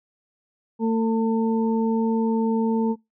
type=harmonic tone; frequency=224.8 Hz; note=A3; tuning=37 cents sharp; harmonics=1 / 2 / 4; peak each=-20 / -25 / -30 dBFS; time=0.79-2.96 s; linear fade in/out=50 ms; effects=noise-tail reverb RT60 0.2 s tail -24 dB re dry